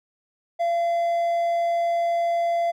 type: tone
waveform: triangle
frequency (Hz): 683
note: F5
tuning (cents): -39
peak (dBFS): -18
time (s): 0.59-2.72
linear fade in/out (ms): 20
effects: none